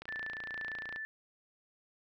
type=click train; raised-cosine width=0.3 ms; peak=-28 dBFS; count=28; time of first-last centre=0.02-0.961 s; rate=28.7 Hz
type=tone with tremolo; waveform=sine; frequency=1758 Hz; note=A6; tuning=2 cents flat; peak=-37 dBFS; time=0.08-1.05 s; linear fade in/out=0 ms; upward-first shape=sine; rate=2.2 Hz; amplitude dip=30%
effects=none